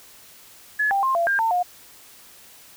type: tone with pitch steps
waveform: sine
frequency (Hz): 1704 / 791 / 1058 / 681 / 1600 / 901 / 716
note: G#6 / G5 / C6 / F5 / G6 / A5 / F5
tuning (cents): +44 / +15 / +19 / -44 / +35 / +41 / +43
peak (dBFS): -18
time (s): 0.79-1.63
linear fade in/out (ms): 10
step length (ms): 120
effects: white hiss -48 dBFS RMS until 2.76 s